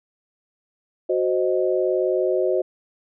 sine chord, C diminished, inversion second, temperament equal, 370 / 523.3 / 622.3 Hz, Gb4 / C5 / Eb5, 0 / 0 / 0 cents, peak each -21 / -23 / -24 dBFS, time 1.09-2.62 s, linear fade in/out 10 ms, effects none

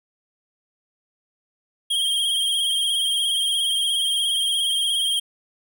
square tone with vibrato, 3216 Hz, G7, 44 cents sharp, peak -20 dBFS, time 1.9-5.2 s, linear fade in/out 10 ms, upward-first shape sine, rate 17 Hz, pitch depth 43 cents each way, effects none

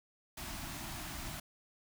pink band-stop noise, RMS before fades -43 dBFS, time 0.37-1.4 s, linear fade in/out 5 ms, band 360 to 610 Hz, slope 96 dB/octave, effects none

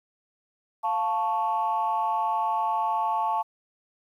sine chord, F augmented, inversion none, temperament equal, 698.5 / 880 / 1108.7 Hz, F5 / A5 / C#6, 0 / 0 / 0 cents, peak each -30 / -24 / -29 dBFS, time 0.83-3.43 s, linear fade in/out 20 ms, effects tanh soft clip ceiling -16 dBFS + 10-bit

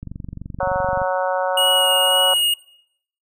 click train, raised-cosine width 5 ms, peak -19 dBFS, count 24, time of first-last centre 0.03-1.017 s, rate 23.3 Hz
harmonic tone, 185 Hz, F#3, in tune, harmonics 3 / 4 / 5 / 6 / 7 / 8, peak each -21 / -24 / -26 / -30 / -30 / -30 dBFS, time 0.6-2.34 s, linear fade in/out 5 ms
square tone with vibrato, 2885 Hz, F#7, 44 cents flat, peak -16 dBFS, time 1.57-2.54 s, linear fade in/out 5 ms, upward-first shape sine, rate 1.9 Hz, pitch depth 14 cents each way
effects noise-tail reverb RT60 0.7 s tail -21 dB re dry

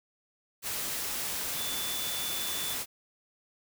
sine tone in noise, 3490 Hz, A7, 15 cents flat, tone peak -37 dBFS, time 1.55-2.77 s, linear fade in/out 50 ms, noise white, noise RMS -34 dBFS, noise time 0.62-2.86 s, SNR -6 dB, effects none

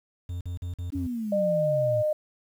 triangle tone bursts, 88.2 Hz, F2, 18 cents sharp, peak -28 dBFS, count 5, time 0.29-1.07 s, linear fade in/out 5 ms, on 120 ms, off 45 ms
sine exponential sweep, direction down, 288.6 to 110 Hz, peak -28 dBFS, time 0.92-2.03 s, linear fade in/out 20 ms
sine tone with pitch glide, 605 to 610.3 Hz, D#5 to D#5, -49 to -34 cents, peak -22 dBFS, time 1.32-2.13 s, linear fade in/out 5 ms, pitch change +15 cents, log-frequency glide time 1.56-1.65 s
effects 9-bit

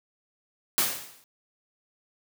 white noise with exponential decay, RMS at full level -21 dBFS, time 0.78-1.24 s, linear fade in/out 0 ms, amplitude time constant 100 ms, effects high-pass 100 Hz 12 dB/octave

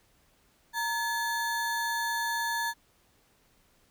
square ring-modulated tone, 1319 Hz, E6, 1 cent sharp, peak -26 dBFS, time 0.73-2.74 s, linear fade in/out 50 ms, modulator 392 Hz, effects pink hiss -66 dBFS RMS until 3.9 s

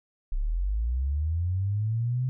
sine linear sweep, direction up, 30.87 to 130.1 Hz, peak -24 dBFS, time 0.32-2.29 s, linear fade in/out 0 ms, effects none

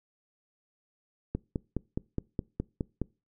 click train, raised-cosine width 3 ms, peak -17 dBFS, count 9, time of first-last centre 1.35-3.017 s, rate 4.8 Hz, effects noise-tail reverb RT60 0.3 s tail -24 dB re dry

